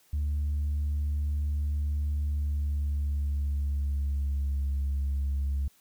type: tone with pitch glide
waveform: sine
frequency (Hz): 73.42 to 69.3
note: D2 to C#2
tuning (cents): 0 to 0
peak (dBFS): -24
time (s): 0.13-5.68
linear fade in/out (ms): 5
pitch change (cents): -100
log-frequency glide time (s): 2.23-4.67
effects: tanh soft clip ceiling -24 dBFS + white hiss -63 dBFS RMS until 5.8 s